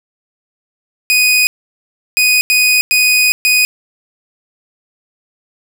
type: tone bursts at uneven times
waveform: sawtooth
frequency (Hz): 2489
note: D#7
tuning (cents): 0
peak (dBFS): -5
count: 5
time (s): 1.1-1.47 / 2.17-2.41 / 2.5-2.81 / 2.91-3.32 / 3.45-3.65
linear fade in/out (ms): 0
effects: none